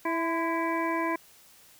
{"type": "harmonic tone with a mistuned harmonic", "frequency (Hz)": 329.6, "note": "E4", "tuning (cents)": 0, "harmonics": [1, 2, 3, 5, 6, 7], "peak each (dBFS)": [-30, -34, -30, -38, -38, -38], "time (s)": [0.05, 1.16], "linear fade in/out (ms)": 5, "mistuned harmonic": 3, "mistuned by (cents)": 38, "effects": ["white hiss -56 dBFS RMS until 1.79 s"]}